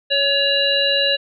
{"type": "harmonic tone with a mistuned harmonic", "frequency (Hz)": 564, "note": "C#5", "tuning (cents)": 30, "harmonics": [1, 3, 5, 7], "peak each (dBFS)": [-21, -24, -19, -19], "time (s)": [0.1, 1.17], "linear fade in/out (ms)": 20, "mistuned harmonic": 1, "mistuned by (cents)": -19, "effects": []}